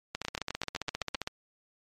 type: two click trains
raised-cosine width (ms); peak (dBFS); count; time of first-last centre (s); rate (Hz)
0.2; -15 / -15; 9 / 17; 0.25-1.274 / 0.15-1.217; 7.81 / 15
effects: MP3 64 kbps